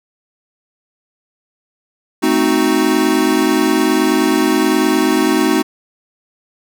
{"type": "chord", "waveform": "square", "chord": "A diminished seventh", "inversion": "none", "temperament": "equal", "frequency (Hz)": [220, 261.6, 311.1, 370], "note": ["A3", "C4", "Eb4", "Gb4"], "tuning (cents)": [0, 0, 0, 0], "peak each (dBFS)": [-21, -18, -16, -18], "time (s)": [2.22, 5.63], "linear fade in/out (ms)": 20, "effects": []}